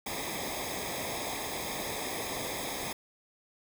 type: noise with comb filter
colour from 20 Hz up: pink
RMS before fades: -36 dBFS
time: 0.06-2.93 s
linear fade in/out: 5 ms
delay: 0.69 ms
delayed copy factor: -0.85
effects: none

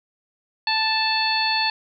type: harmonic tone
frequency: 880 Hz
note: A5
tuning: in tune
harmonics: 1 / 2 / 3 / 4 / 5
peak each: -24 / -27 / -26 / -30 / -23 dBFS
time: 0.67-1.7 s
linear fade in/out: 2 ms
effects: none

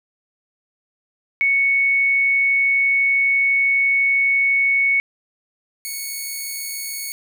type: tone pair in turn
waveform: sine / 5% pulse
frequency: 2217 / 2217 Hz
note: C#7 / C#7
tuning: 0 / 0 cents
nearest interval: unison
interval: 0 cents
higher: neither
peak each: -14 / -16 dBFS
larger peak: first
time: 1.41-5 / 5.85-7.12 s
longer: first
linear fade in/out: 0 ms
effects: none

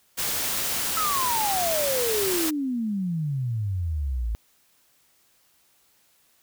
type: noise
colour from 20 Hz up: white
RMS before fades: -27 dBFS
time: 0.17-2.51 s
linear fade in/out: 20 ms
type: exponential sweep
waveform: sine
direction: down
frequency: 1319 to 53 Hz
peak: -24 dBFS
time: 0.97-4.35 s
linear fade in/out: 0 ms
effects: white hiss -63 dBFS RMS until 6.42 s

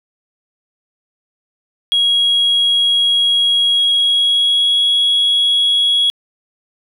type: tone with pitch glide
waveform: sine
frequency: 3300 to 3334 Hz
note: G#7 to G#7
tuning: -12 to +6 cents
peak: -9 dBFS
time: 1.92-6.1 s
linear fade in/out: 0 ms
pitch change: +18 cents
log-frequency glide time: 3.73-4.81 s
effects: tanh soft clip ceiling -8 dBFS + 8-bit

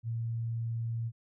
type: tone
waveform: sine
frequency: 115.2 Hz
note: A#2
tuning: 20 cents flat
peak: -31 dBFS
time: 0.03-1.12 s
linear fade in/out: 50 ms
effects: none

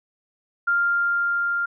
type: tone with level ramp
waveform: sine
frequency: 1396.9 Hz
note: F6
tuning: in tune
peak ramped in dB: -17 to -21 dBFS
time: 0.67-1.66 s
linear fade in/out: 10 ms
effects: none

